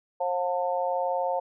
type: harmonic tone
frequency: 178.7 Hz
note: F3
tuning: 40 cents sharp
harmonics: 3 / 4 / 5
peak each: -28 / -29 / -30 dBFS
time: 0.2-1.4 s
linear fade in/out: 10 ms
effects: none